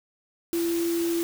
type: tone in noise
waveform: sine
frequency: 338.2 Hz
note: E4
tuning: 44 cents sharp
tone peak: -23 dBFS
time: 0.53-1.23 s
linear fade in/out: 0 ms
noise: white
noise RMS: -36 dBFS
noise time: 0.53-1.23 s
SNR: +10 dB
effects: none